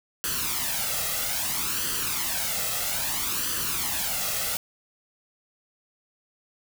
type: noise with flanger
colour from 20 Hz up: white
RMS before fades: -28 dBFS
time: 0.24-4.57 s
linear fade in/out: 0 ms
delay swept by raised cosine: 0.65 to 1.54 ms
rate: 0.61 Hz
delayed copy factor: +0.65
effects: none